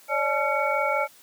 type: tone cluster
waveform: sine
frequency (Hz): 556 / 601 / 858 / 1365 / 2238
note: C#5 / D5 / A5 / F6 / C#7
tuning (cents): +5 / +40 / -44 / -40 / +16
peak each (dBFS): -28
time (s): 0.08-1.08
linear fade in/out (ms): 50
effects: white hiss -53 dBFS RMS until 1.22 s + high-pass 150 Hz 12 dB/octave